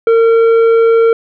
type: tone with tanh clipping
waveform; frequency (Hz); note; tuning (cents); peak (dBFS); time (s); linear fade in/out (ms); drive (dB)
sine; 456.5; A#4; -36; -7; 0.07-1.13; 2; 8
effects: none